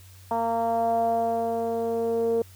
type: tone with low-pass filter sweep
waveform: 10% pulse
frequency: 230 Hz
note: A#3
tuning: 23 cents flat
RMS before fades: -25 dBFS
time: 0.31-2.42 s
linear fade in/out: 2 ms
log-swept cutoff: 840 to 470 Hz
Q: 5.3
effects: added 93 Hz sine -47 dBFS peak until 2.55 s + white hiss -54 dBFS RMS until 2.55 s

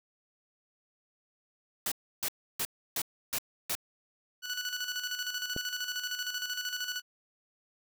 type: noise bursts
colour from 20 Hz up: white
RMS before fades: -32 dBFS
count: 6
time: 1.86-3.752 s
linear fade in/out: 2 ms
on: 57 ms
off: 310 ms
type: tone with tremolo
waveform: 15% pulse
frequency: 1480 Hz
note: F#6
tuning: in tune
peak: -25 dBFS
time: 4.42-7.02 s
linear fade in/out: 50 ms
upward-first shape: square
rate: 13 Hz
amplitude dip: 55%
type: click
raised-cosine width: 2 ms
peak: -22 dBFS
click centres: 5.564 s
effects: none

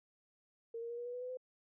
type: tone with pitch steps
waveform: sine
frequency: 460 / 466.7 / 473.5 / 480.4 / 487.4 / 494.4 / 501.6 / 508.9 Hz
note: A#4 / A#4 / A#4 / B4 / B4 / B4 / B4 / C5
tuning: -23 / +2 / +27 / -48 / -23 / +2 / +27 / -48 cents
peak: -40 dBFS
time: 0.74-1.372 s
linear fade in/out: 5 ms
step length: 79 ms
effects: none

